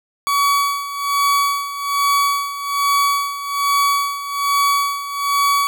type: tone with tremolo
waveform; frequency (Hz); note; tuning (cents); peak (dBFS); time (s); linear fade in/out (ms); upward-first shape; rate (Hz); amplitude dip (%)
40% pulse; 1133; C#6; +37; -12; 0.27-5.67; 0; sine; 1.2; 75
effects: none